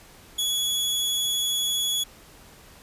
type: tone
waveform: sawtooth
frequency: 3378 Hz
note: G#7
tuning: 29 cents sharp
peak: -20 dBFS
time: 0.38-2.04 s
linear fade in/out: 10 ms
effects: pink hiss -50 dBFS RMS until 2.82 s + resampled to 32000 Hz